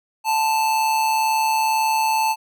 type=tone with amplitude modulation; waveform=square; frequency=880 Hz; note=A5; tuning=in tune; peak=-16 dBFS; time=0.24-2.36 s; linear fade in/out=50 ms; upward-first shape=sine; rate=142 Hz; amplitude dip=40%; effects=none